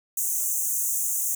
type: high-pass noise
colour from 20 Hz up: pink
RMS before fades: -26 dBFS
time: 0.17-1.35 s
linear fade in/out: 5 ms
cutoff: 6200 Hz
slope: 96 dB/octave
effects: none